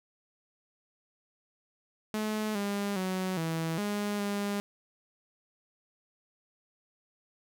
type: tone with pitch steps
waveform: sawtooth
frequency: 214.7 / 202 / 186.5 / 163.1 / 205.9 / 202.8 Hz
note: A3 / G#3 / F#3 / E3 / G#3 / G#3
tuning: -42 / -48 / +14 / -18 / -15 / -41 cents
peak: -26 dBFS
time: 2.14-4.6 s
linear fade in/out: 0 ms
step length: 410 ms
effects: none